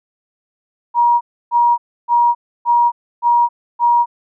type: tone bursts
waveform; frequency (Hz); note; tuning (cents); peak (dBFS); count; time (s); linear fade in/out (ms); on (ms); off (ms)
sine; 952; A#5; +36; -9; 6; 0.94-4.06; 50; 270; 300
effects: none